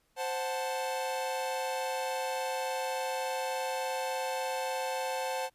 45% pulse chord, F# diminished, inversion second, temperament equal, 523.3 / 740 / 880 Hz, C5 / F#5 / A5, 0 / 0 / 0 cents, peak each -35 / -38 / -36 dBFS, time 0.16-5.5 s, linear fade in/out 50 ms, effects pink hiss -72 dBFS RMS until 5.54 s + resampled to 32000 Hz

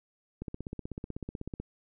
click train, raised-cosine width 3 ms, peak -24 dBFS, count 20, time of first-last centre 0.42-1.6 s, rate 16.1 Hz, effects none

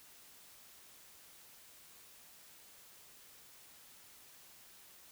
silence, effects white hiss -59 dBFS RMS until 5.11 s

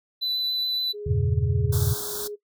triangle tone with vibrato, 3993 Hz, B7, 18 cents sharp, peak -23 dBFS, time 0.21-0.93 s, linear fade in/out 20 ms, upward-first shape triangle, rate 7 Hz, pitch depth 12 cents each way
sine tone with tremolo, 415.3 Hz, G#4, in tune, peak -31 dBFS, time 0.93-2.36 s, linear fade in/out 20 ms, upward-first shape triangle, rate 1.6 Hz, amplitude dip 50%
sine chord, E diminished seventh, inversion none, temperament equal, 82.41 / 98 / 116.54 / 138.59 Hz, E2 / G2 / Bb2 / Db3, 0 / 0 / 0 / 0 cents, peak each -26 dBFS, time 1.06-1.94 s, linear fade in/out 10 ms
white band-stop noise, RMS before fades -32 dBFS, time 1.72-2.28 s, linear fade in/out 10 ms, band 1600 to 3400 Hz, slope 96 dB/octave
effects noise-tail reverb RT60 0.1 s tail -18 dB re dry

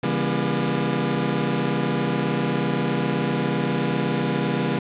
25% pulse chord, C# diminished seventh, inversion none, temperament just, 138.59 / 166.31 / 199.57 / 239.5 Hz, C#3 / E3 / G3 / Bb3, 0 / +16 / +31 / +47 cents, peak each -23 dBFS, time 0.03-4.79 s, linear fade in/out 5 ms, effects resampled to 8000 Hz + 7-bit

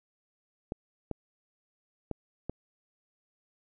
clicks, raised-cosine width 2 ms, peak -20 dBFS, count 4, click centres 0.721 / 1.113 / 2.113 / 2.496 s, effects none

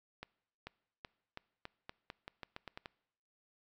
accelerating click train, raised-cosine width 0.3 ms, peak -28 dBFS, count 13, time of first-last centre 0.23-2.858 s, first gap 440 ms, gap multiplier 0.86, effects noise-tail reverb RT60 0.8 s tail -23 dB re dry

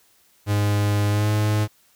45% pulse tone with pitch glide, 103.1 to 105.94 Hz, G#2 to G#2, -12 to +35 cents, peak -18 dBFS, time 0.46-1.68 s, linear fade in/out 50 ms, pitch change +47 cents, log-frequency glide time 1.09-1.29 s, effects white hiss -59 dBFS RMS until 1.95 s

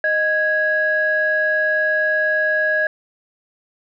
sine tone pair together, 620 / 1658.1 Hz, D#5 / G#6, -6 / -3 cents, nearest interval octave + perfect fourth, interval 1703 cents, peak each -20 / -16 dBFS, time 0.04-2.87 s, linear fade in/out 2 ms, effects tanh soft clip ceiling -8 dBFS

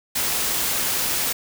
white noise, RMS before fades -23 dBFS, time 0.15-1.33 s, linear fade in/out 10 ms, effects none

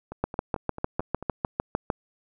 two click trains, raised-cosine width 1 ms, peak -22 / -10 dBFS, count 7 / 12, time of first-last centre 0.12-1.447 / 0.24-1.902 s, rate 4.52 / 6.62 Hz, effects none

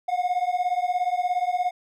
triangle beating tone pair, 713 / 730 Hz, F5 / F#5, +36 / -24 cents, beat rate 17 Hz, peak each -23 dBFS, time 0.08-1.71 s, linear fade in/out 10 ms, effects none

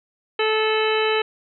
harmonic tone, 435.7 Hz, A4, 17 cents flat, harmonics 1 / 2 / 3 / 4 / 5 / 6 / 7 / 9, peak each -20 / -27 / -28 / -29 / -30 / -28 / -28 / -33 dBFS, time 0.39-1.22 s, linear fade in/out 5 ms, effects none

